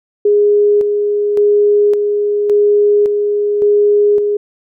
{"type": "tone with tremolo", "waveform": "sine", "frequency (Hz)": 413.1, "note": "G#4", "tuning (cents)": -9, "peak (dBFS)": -7, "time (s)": [0.25, 4.37], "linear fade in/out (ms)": 5, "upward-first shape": "square", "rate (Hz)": 0.89, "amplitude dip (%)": 40, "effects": []}